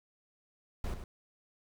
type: noise with echo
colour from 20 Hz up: brown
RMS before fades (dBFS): -35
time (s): 0.84-0.94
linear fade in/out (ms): 2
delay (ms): 100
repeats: 1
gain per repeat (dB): -8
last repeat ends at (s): 1.04
effects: none